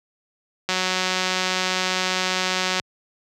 click train, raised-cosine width 0.2 ms, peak -5 dBFS, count 391, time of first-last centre 0.69-2.798 s, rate 185 Hz, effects high-pass 80 Hz 12 dB/octave

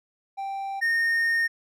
triangle tone pair in turn, 784 / 1839 Hz, G5 / A#6, 0 / -24 cents, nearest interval octave + minor third, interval 1476 cents, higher second, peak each -27 / -19 dBFS, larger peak second, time 0.37-0.81 / 0.81-1.48 s, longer second, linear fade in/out 20 ms, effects none

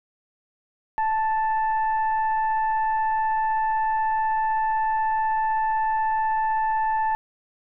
sine tone with frequency modulation, 877 Hz, A5, 6 cents flat, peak -20 dBFS, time 0.98-7.15 s, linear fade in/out 0 ms, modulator 885 Hz, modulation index 0.48, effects none

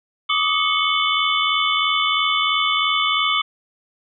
sine tone cluster, 1161 / 1244 / 2197 / 3049 / 3483 Hz, D6 / D#6 / C#7 / G7 / A7, -20 / -1 / -16 / -49 / -18 cents, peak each -23 dBFS, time 0.29-3.42 s, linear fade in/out 10 ms, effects none

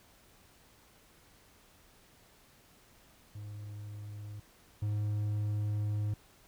triangle tone pair in turn, 104.1 / 104.76 Hz, G#2 / G#2, +5 / +16 cents, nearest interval unison, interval 11 cents, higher second, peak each -39 / -28 dBFS, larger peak second, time 3.35-4.4 / 4.82-6.14 s, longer second, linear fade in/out 5 ms, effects pink hiss -62 dBFS RMS until 6.47 s

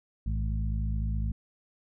harmonic tone with a mistuned harmonic, 54 Hz, A1, 32 cents flat, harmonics 1 / 2 / 3 / 4, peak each -28 / -34 / -38 / -40 dBFS, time 0.26-1.32 s, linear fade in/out 5 ms, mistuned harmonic 1, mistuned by +130 cents, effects none

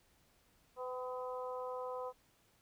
harmonic tone with a mistuned harmonic, 252.6 Hz, B3, 39 cents sharp, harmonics 2 / 3 / 4 / 5, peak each -41 / -49 / -45 / -51 dBFS, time 0.76-2.13 s, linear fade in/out 50 ms, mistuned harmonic 3, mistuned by +20 cents, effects pink hiss -71 dBFS RMS until 2.61 s

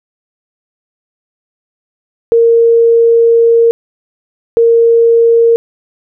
sine tone bursts at uneven times, 462.8 Hz, A#4, 13 cents flat, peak -4 dBFS, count 2, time 2.32-3.71 / 4.57-5.56 s, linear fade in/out 0 ms, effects none

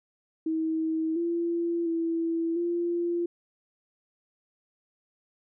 sine tone with pitch steps, 320.1 / 339.9 / 331.1 / 344.6 Hz, D#4 / F4 / E4 / F4, +49 / -47 / +8 / -23 cents, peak -25 dBFS, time 0.46-3.26 s, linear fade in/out 5 ms, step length 700 ms, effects none

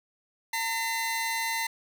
sawtooth tone pair together, 908.7 / 2040 Hz, A#5 / C7, -44 / -44 cents, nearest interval octave + major second, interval 1400 cents, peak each -27 dBFS, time 0.53-1.67 s, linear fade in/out 5 ms, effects none

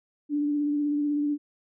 sine tone with vibrato, 292.7 Hz, D4, 6 cents flat, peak -23 dBFS, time 0.29-1.38 s, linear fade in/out 50 ms, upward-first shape sine, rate 16 Hz, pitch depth 21 cents each way, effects none

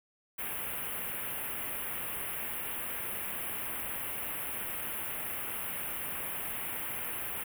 white band-stop noise, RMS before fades -37 dBFS, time 0.38-7.44 s, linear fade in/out 10 ms, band 3000 to 10000 Hz, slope 48 dB/octave, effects none

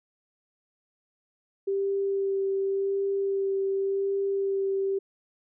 sine tone with vibrato, 392 Hz, G4, in tune, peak -24 dBFS, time 1.67-4.99 s, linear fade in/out 10 ms, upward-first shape sine, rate 0.89 Hz, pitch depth 12 cents each way, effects none

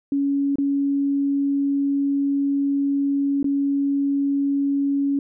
sine tone with dropouts, 279.8 Hz, C#4, 16 cents sharp, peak -18 dBFS, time 0.12-5.19 s, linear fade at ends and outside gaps 2 ms, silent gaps 0.557-0.584 / 3.429-3.443 s, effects none

